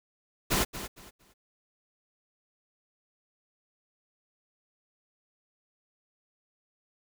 pink noise with echo, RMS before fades -26 dBFS, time 0.5-0.65 s, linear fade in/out 20 ms, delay 230 ms, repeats 3, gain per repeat -12 dB, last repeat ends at 1.34 s, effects none

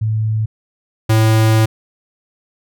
sine / square tone pair in turn, 109.3 / 110.51 Hz, A2 / A2, -11 / +8 cents, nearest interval unison, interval 19 cents, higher second, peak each -14 / -10 dBFS, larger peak second, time 0.01-0.46 / 1.09-1.66 s, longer second, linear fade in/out 10 ms, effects none

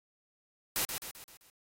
white noise with echo, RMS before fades -31 dBFS, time 0.76-0.85 s, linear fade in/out 0 ms, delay 130 ms, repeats 5, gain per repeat -6 dB, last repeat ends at 1.5 s, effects AAC 48 kbps

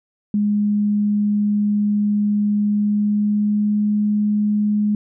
sine tone with pitch glide, 207.2 to 209 Hz, G#3 to G#3, -4 to +11 cents, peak -15 dBFS, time 0.34-4.95 s, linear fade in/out 2 ms, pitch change +15 cents, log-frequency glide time 2.6-3.85 s, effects none

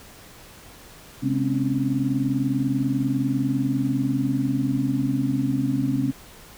sine tone cluster, 132.4 / 206.9 / 256.7 / 276.8 Hz, C3 / G#3 / C4 / C#4, +21 / -6 / -33 / -2 cents, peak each -26 / -31 / -25 / -24 dBFS, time 1.22-6.12 s, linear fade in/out 20 ms, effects pink hiss -46 dBFS RMS until 6.57 s

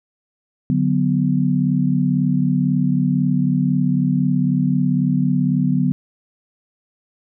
sine chord, B minor, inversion first, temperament equal with one note detuned, 146.83 / 185 / 248.9 Hz, D3 / F#3 / B3, 0 / 0 / +14 cents, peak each -19 dBFS, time 0.7-5.92 s, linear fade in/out 0 ms, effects none

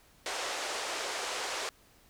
pink band-pass noise, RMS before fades -36 dBFS, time 0.26-1.69 s, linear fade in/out 0 ms, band 440 to 8100 Hz, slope 24 dB/octave, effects pink hiss -62 dBFS RMS until 2.09 s

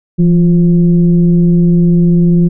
sine tone with frequency modulation, 170.9 Hz, F3, 37 cents flat, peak -5 dBFS, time 0.18-2.49 s, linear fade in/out 20 ms, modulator 181 Hz, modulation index 0.5, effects none

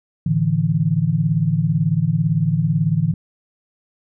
sine chord, A suspended fourth, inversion none, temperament equal, 110 / 146.83 / 164.81 Hz, A2 / D3 / E3, 0 / 0 / 0 cents, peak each -23 / -19 / -18 dBFS, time 0.26-3.14 s, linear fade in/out 5 ms, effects none

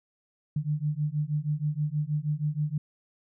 sine beating tone pair, 146.83 / 153.13 Hz, D3 / D#3, 0 / -27 cents, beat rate 6.3 Hz, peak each -29 / -29 dBFS, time 0.56-2.78 s, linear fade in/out 5 ms, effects none

